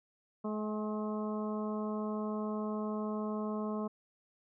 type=harmonic tone with a mistuned harmonic; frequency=213.3 Hz; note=G#3; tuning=46 cents sharp; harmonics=1 / 2 / 3 / 4 / 5 / 6; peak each=-35 / -40 / -43 / -49 / -44 / -51 dBFS; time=0.44-3.88 s; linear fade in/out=10 ms; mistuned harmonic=4; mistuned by=-25 cents; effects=none